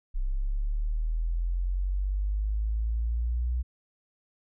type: linear sweep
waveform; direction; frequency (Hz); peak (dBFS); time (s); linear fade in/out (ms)
sine; up; 31.8 to 61.6; -25; 0.14-3.63; 20
effects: none